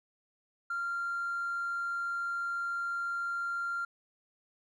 sine tone with hard clipping, 1387 Hz, F6, 12 cents flat, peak -32 dBFS, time 0.7-3.85 s, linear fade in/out 5 ms, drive 1 dB, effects none

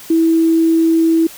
sine tone, 327 Hz, E4, 14 cents flat, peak -9 dBFS, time 0.1-1.27 s, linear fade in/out 5 ms, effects white hiss -36 dBFS RMS until 1.37 s

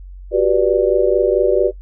sine chord, G major seventh, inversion third, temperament just, 367.5 / 392 / 490 / 588 Hz, F#4 / G4 / B4 / D5, -12 / 0 / -14 / +2 cents, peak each -17 dBFS, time 0.31-1.72 s, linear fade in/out 50 ms, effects noise-tail reverb RT60 0.1 s tail -19 dB re dry + added 46 Hz sine -32 dBFS peak until 1.81 s

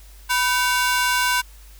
sawtooth ring-modulated tone, 1257 Hz, D#6, 17 cents sharp, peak -11 dBFS, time 0.29-1.42 s, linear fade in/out 20 ms, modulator 270 Hz, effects added 50 Hz sine -42 dBFS peak until 1.79 s + white hiss -51 dBFS RMS until 1.79 s

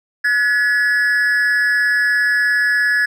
triangle tone with amplitude modulation, 1700 Hz, G#6, 40 cents sharp, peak -8 dBFS, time 0.24-3.06 s, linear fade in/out 10 ms, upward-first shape sine, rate 237 Hz, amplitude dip 70%, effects none

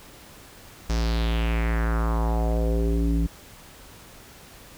square tone with low-pass filter sweep, 56.6 Hz, A1, 50 cents sharp, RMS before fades -23 dBFS, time 0.89-3.27 s, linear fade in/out 10 ms, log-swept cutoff 6000 to 230 Hz, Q 3.1, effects pink hiss -47 dBFS RMS until 4.77 s

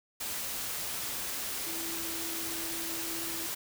sine tone in noise, 331.3 Hz, E4, 9 cents sharp, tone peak -42 dBFS, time 1.66-3.47 s, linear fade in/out 10 ms, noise white, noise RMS -36 dBFS, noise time 0.2-3.55 s, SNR -9 dB, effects none

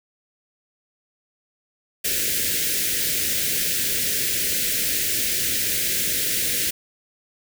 white band-stop noise, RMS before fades -23 dBFS, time 2.04-6.71 s, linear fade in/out 10 ms, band 550 to 1600 Hz, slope 48 dB/octave, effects none

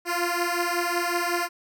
10% pulse beating tone pair, 345.5 / 350.9 Hz, F4 / F4, -19 / +8 cents, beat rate 5.4 Hz, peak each -18 / -19 dBFS, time 0.05-1.49 s, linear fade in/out 50 ms, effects none

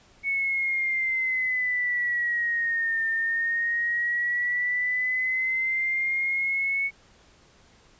sine exponential two-way sweep, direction down then up, 2217 to 1805 to 2217 Hz, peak -23 dBFS, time 0.23-6.91 s, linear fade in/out 50 ms, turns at 3.06 s, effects pink hiss -57 dBFS RMS until 7.99 s + resampled to 16000 Hz

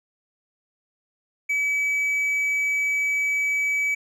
triangle tone, 2287 Hz, D7, 47 cents flat, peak -19 dBFS, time 1.49-3.95 s, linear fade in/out 10 ms, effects none

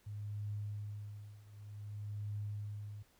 sine tone with tremolo, 103.83 Hz, G#2, in tune, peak -37 dBFS, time 0.06-3.03 s, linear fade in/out 10 ms, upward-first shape triangle, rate 0.54 Hz, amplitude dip 90%, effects pink hiss -70 dBFS RMS until 3.19 s

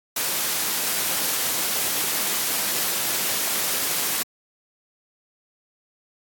white noise, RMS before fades -24 dBFS, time 0.16-4.23 s, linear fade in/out 5 ms, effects high-pass 150 Hz 12 dB/octave + AAC 64 kbps

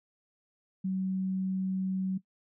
sine tone, 188.8 Hz, F#3, 35 cents sharp, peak -28 dBFS, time 0.84-2.18 s, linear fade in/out 10 ms, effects noise-tail reverb RT60 0.1 s tail -17 dB re dry

